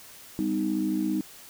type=tone cluster; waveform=sine; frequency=198.6 / 253.5 / 311.5 Hz; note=G3 / B3 / D#4; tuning=+23 / +45 / +2 cents; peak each=-29 / -31 / -26 dBFS; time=0.39-1.21 s; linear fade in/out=0 ms; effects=tanh soft clip ceiling -15 dBFS + white hiss -48 dBFS RMS until 1.49 s